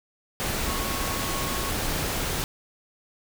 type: tone in noise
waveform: sine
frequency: 1100 Hz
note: C#6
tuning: 14 cents flat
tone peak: -35 dBFS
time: 0.66-1.7 s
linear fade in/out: 0 ms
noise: pink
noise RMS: -28 dBFS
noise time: 0.4-2.44 s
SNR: -10 dB
effects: none